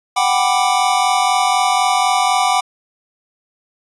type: chord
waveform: square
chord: G major seventh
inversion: third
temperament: equal with one note detuned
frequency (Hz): 740 / 784 / 987.8 / 1180.1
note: F#5 / G5 / B5 / D6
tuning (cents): 0 / 0 / 0 / +8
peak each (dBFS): -18 / -19 / -21 / -20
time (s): 0.16-2.61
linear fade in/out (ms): 10
effects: resampled to 24000 Hz